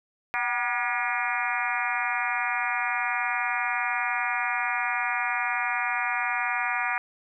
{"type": "harmonic tone with a mistuned harmonic", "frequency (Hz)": 240.3, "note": "B3", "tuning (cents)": -47, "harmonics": [3, 4, 5, 6, 7, 8, 9, 10], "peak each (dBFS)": [-33, -33, -33, -33, -33, -33, -33, -33], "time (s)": [0.34, 6.98], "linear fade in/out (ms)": 0, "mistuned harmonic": 3, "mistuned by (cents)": 73, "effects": []}